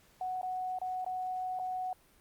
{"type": "tone with dropouts", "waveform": "sine", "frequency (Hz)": 740, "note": "F#5", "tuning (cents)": 0, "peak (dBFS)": -33, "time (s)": [0.21, 1.93], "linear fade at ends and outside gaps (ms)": 2, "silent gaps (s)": [[0.414, 0.43], [0.787, 0.815], [1.046, 1.063], [1.59, 1.596]], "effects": ["pink hiss -64 dBFS RMS until 2.2 s", "Opus 48 kbps"]}